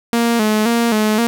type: tone with vibrato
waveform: sawtooth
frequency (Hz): 223.9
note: A3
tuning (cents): +30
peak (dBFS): -9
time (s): 0.13-1.27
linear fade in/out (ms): 0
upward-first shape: square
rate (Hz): 1.9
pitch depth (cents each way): 76
effects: none